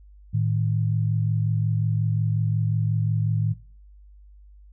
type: tone pair together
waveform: sine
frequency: 110 / 155.56 Hz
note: A2 / D#3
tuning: 0 / 0 cents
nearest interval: tritone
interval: 600 cents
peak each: -21 / -25 dBFS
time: 0.33-3.54 s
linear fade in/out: 20 ms
effects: noise-tail reverb RT60 0.4 s tail -19 dB re dry + added 50 Hz sine -46 dBFS peak until 4.72 s